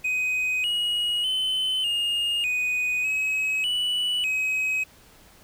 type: tone with pitch steps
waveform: triangle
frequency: 2508 / 2897 / 3047 / 2839 / 2488 / 2553 / 2956 / 2539 Hz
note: D#7 / F#7 / G7 / F7 / D#7 / D#7 / F#7 / D#7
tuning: +13 / -37 / -50 / +28 / -1 / +44 / -2 / +34 cents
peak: -21 dBFS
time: 0.04-4.84 s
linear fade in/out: 10 ms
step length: 600 ms
effects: pink hiss -53 dBFS RMS until 5.43 s